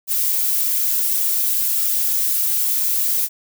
violet noise with flanger, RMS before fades -19 dBFS, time 0.07-3.29 s, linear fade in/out 50 ms, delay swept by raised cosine 1.9 to 3.3 ms, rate 1.7 Hz, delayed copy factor -0.5, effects none

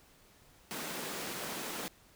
pink high-pass noise, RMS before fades -40 dBFS, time 0.71-1.88 s, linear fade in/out 0 ms, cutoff 180 Hz, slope 24 dB/octave, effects pink hiss -62 dBFS RMS until 2.15 s

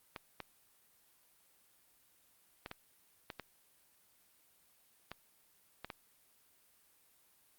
clicks, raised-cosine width 0.3 ms, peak -26 dBFS, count 9, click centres 0.162 / 0.403 / 2.661 / 2.714 / 3.302 / 3.397 / 5.116 / 5.846 / 5.902 s, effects white hiss -69 dBFS RMS until 7.58 s + Opus 32 kbps

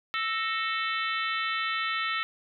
harmonic tone with a mistuned harmonic, 440 Hz, A4, in tune, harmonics 3 / 4 / 5 / 6 / 7 / 8 / 9, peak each -31 / -33 / -35 / -37 / -38 / -39 / -40 dBFS, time 0.14-2.23 s, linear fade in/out 0 ms, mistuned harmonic 4, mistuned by +90 cents, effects none

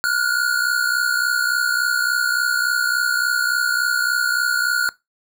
square tone pair together, 1416.5 / 1480 Hz, F6 / F#6, +24 / 0 cents, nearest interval minor second, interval 76 cents, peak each -21 dBFS, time 0.04-4.89 s, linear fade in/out 0 ms, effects noise-tail reverb RT60 0.2 s tail -21 dB re dry

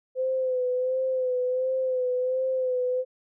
sine tone with vibrato, 511 Hz, C5, 41 cents flat, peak -23 dBFS, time 0.15-3.05 s, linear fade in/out 50 ms, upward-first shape sine, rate 1.4 Hz, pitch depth 38 cents each way, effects none

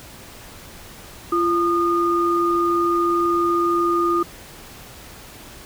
sine tone pair together, 343.2 / 1223 Hz, F4 / D#6, -30 / -30 cents, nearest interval octave + minor seventh, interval 2200 cents, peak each -19 dBFS, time 1.32-4.23 s, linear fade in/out 5 ms, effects pink hiss -41 dBFS RMS until 5.65 s

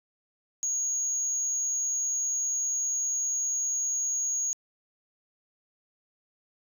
sine tone, 6645 Hz, G#8, in tune, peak -25 dBFS, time 0.63-4.53 s, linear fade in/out 0 ms, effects tanh soft clip ceiling -22 dBFS + 10-bit

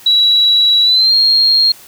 sine tone with pitch glide, 3908 to 4237 Hz, B7 to C8, -19 to +21 cents, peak -7 dBFS, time 0.06-1.72 s, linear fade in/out 5 ms, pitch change +140 cents, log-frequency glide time 0.83-1.15 s, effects white hiss -39 dBFS RMS until 1.87 s + high-pass 60 Hz 12 dB/octave

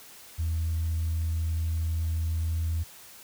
sine tone with pitch glide, 81.5 to 82.02 Hz, E2 to E2, -19 to -8 cents, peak -24 dBFS, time 0.38-2.84 s, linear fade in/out 20 ms, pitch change +11 cents, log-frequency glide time 2.45-2.54 s, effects tanh soft clip ceiling -22 dBFS + white hiss -49 dBFS RMS until 3.23 s

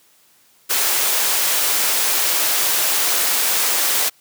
white high-pass noise, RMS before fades -18 dBFS, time 0.69-4.1 s, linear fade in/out 20 ms, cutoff 400 Hz, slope 12 dB/octave, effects white hiss -55 dBFS RMS until 4.2 s + high-pass 100 Hz 12 dB/octave

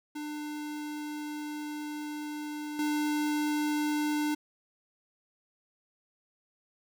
square tone with level steps, 299.2 Hz, D4, 32 cents sharp, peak -36 / -28 dBFS, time 0.15-4.35 s, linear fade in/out 10 ms, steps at 2.79 s, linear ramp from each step 2 ms, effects none

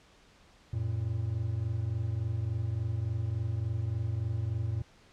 triangle tone pair together, 90.3 / 113.77 Hz, F#2 / A#2, -42 / -42 cents, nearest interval major third, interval 400 cents, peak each -32 / -29 dBFS, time 0.73-4.82 s, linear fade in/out 5 ms, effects pink hiss -60 dBFS RMS until 5.12 s + low-pass 6000 Hz 12 dB/octave

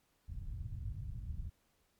white low-pass noise, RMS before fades -42 dBFS, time 0.28-1.5 s, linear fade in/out 10 ms, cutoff 110 Hz, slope 24 dB/octave, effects pink hiss -75 dBFS RMS until 1.99 s + MP3 96 kbps

